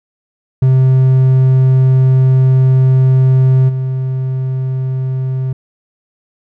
triangle tone with level steps, 130.7 Hz, C3, 1 cent flat, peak -4 / -12 dBFS, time 0.62-5.53 s, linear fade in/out 5 ms, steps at 3.68 s, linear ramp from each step 20 ms, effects none

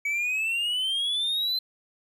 triangle exponential sweep, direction up, 2266 to 4100 Hz, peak -23 dBFS, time 0.05-1.59 s, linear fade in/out 5 ms, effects none

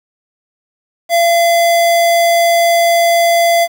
square tone, 681 Hz, F5, 44 cents flat, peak -9 dBFS, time 1.09-3.68 s, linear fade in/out 50 ms, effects 7-bit

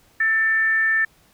sine tone with frequency modulation, 1781 Hz, A6, 21 cents sharp, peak -16 dBFS, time 0.2-1.05 s, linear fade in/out 5 ms, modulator 463 Hz, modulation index 0.29, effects pink hiss -57 dBFS RMS until 1.33 s

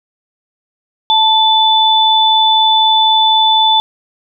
sine tone pair together, 880 / 3496 Hz, A5 / A7, 0 / -12 cents, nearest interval 2 octaves, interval 2388 cents, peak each -10 dBFS, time 1.1-3.8 s, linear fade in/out 0 ms, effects none

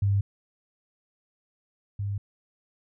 sine tone pair in turn, 99.8 / 100.61 Hz, G2 / G2, +32 / +46 cents, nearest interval unison, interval 14 cents, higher second, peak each -20 / -27 dBFS, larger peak first, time 0.02-0.21 / 1.99-2.18 s, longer neither, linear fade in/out 5 ms, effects none

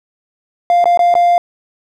triangle tone with dropouts, 698.5 Hz, F5, in tune, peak -5 dBFS, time 0.7-1.38 s, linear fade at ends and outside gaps 1 ms, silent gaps 0.842-0.856 / 0.974-0.992 / 1.141-1.152 s, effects tanh soft clip ceiling -1 dBFS

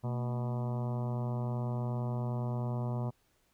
harmonic tone with a mistuned harmonic, 122.7 Hz, B2, 11 cents flat, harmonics 1 / 2 / 3 / 4 / 5 / 6 / 7 / 8 / 9 / 10, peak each -32 / -40 / -46 / -48 / -45 / -49 / -50 / -49 / -55 / -57 dBFS, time 0.03-3.11 s, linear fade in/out 20 ms, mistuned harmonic 2, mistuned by -95 cents, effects pink hiss -72 dBFS RMS until 3.53 s

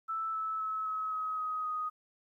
sine tone with pitch steps, 1318.5 / 1306.4 / 1294.4 / 1282.4 / 1270.6 / 1259 / 1247.4 Hz, E6 / E6 / E6 / E6 / D#6 / D#6 / D#6, 0 / -16 / -32 / -48 / +36 / +20 / +4 cents, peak -32 dBFS, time 0.08-1.9 s, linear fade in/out 20 ms, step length 260 ms, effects 12-bit

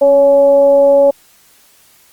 sine tone with frequency modulation, 560 Hz, C#5, 18 cents sharp, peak -5 dBFS, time 0.01-1.11 s, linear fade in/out 10 ms, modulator 285 Hz, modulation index 0.32, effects white hiss -48 dBFS RMS until 2.12 s + Opus 32 kbps

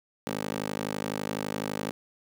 15% pulse tone with high-pass filter, 51.91 Hz, G#1, in tune, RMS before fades -33 dBFS, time 0.27-1.91 s, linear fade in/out 0 ms, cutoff 280 Hz, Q 1.3, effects none

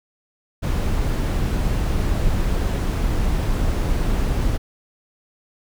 brown noise, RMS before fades -20 dBFS, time 0.62-4.58 s, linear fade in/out 20 ms, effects none

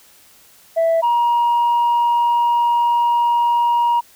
sine tone pair in turn, 659.3 / 949.2 Hz, E5 / A#5, 0 / +31 cents, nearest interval tritone, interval 631 cents, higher second, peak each -11 dBFS, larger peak neither, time 0.76-1.02 / 1.02-4.01 s, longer second, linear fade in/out 20 ms, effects tanh soft clip ceiling -11 dBFS + white hiss -49 dBFS RMS until 4.15 s

